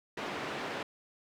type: band-pass noise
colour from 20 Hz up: pink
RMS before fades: -38 dBFS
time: 0.17-0.83 s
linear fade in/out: 5 ms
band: 260 to 2900 Hz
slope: 12 dB/octave
effects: none